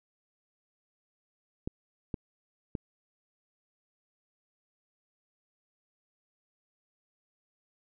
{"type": "clicks", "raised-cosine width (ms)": 3, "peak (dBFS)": -20, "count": 3, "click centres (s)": [1.675, 2.142, 2.752], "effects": []}